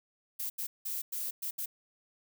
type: noise bursts at uneven times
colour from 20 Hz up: violet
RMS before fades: -36 dBFS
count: 6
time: 0.39-0.5 / 0.58-0.67 / 0.85-1.02 / 1.12-1.31 / 1.42-1.51 / 1.58-1.66 s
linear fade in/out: 10 ms
effects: none